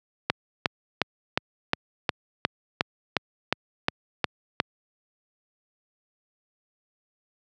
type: click train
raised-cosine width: 0.3 ms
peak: -4 dBFS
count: 13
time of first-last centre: 0.3-4.601 s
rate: 2.79 Hz
effects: high-pass 100 Hz 12 dB/octave